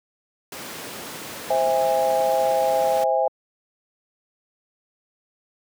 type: noise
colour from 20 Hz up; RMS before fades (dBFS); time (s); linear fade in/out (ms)
pink; -34; 0.52-3.04; 2
type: chord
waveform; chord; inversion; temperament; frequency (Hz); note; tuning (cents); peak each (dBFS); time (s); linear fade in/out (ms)
sine; C augmented; none; just; 523.3 / 654.1 / 817.6; C5 / E5 / G#5; 0 / -14 / -27; -22; 1.5-3.28; 5
effects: high-pass 200 Hz 12 dB/octave